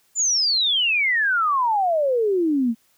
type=exponential sweep; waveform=sine; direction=down; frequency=7270 to 219.6 Hz; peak=-17 dBFS; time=0.15-2.75 s; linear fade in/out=50 ms; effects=white hiss -62 dBFS RMS until 2.97 s